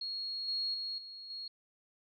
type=tone with level steps; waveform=sine; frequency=4301 Hz; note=C8; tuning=47 cents sharp; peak=-36 / -32 / -36 / -45 / -40 dBFS; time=0.01-1.48 s; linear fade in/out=5 ms; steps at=0.48 / 0.74 / 0.98 / 1.3 s; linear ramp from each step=2 ms; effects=none